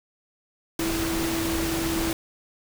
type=tone in noise; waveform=sine; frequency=329.6 Hz; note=E4; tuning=in tune; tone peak=-26 dBFS; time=0.79-2.13 s; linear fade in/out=2 ms; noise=pink; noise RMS=-29 dBFS; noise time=0.79-2.13 s; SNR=0 dB; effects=none